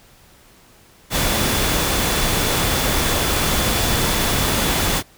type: tone in noise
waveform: sine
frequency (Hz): 3462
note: A7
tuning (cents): -29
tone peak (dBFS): -30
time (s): 1.1-5.03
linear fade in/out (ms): 50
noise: pink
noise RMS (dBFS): -19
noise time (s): 1.1-5.03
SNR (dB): -14
effects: pink hiss -50 dBFS RMS until 5.17 s